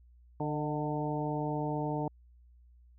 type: harmonic tone with a mistuned harmonic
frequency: 149.2 Hz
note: D3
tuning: 28 cents sharp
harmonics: 1 / 2 / 3 / 4 / 5 / 6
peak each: -35 / -36 / -39 / -40 / -40 / -39 dBFS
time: 0.4-2.08 s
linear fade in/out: 2 ms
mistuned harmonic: 4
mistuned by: +40 cents
effects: added 60 Hz sine -56 dBFS peak until 2.98 s